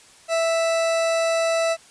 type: tone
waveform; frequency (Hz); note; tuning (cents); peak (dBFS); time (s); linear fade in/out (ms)
40% pulse; 659.3; E5; 0; -18; 0.28-1.77; 50
effects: white hiss -50 dBFS RMS until 1.9 s + resampled to 22050 Hz